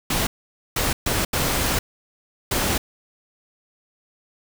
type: noise bursts at uneven times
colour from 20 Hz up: pink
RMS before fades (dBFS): -22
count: 5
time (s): 0.1-0.27 / 0.76-0.93 / 1.06-1.25 / 1.33-1.79 / 2.51-2.78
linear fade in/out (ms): 5
effects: none